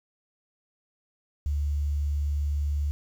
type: tone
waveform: sine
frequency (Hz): 72.7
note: D2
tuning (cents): -17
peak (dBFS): -24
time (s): 1.46-2.91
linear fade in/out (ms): 0
effects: 9-bit